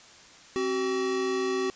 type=tone pair together; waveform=square; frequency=265 / 378.8 Hz; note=C4 / F#4; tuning=+22 / +41 cents; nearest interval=tritone; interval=619 cents; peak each=-34 / -27 dBFS; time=0.56-1.7 s; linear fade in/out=0 ms; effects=white hiss -51 dBFS RMS until 1.75 s + resampled to 16000 Hz